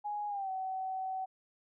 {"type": "tone with pitch glide", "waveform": "sine", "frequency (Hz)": [830.6, 757.3], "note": ["G#5", "F#5"], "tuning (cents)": [0, 40], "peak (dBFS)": -34, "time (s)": [0.04, 1.26], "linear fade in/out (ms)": 20, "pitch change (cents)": -160, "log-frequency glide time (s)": [0.28, 0.5], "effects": []}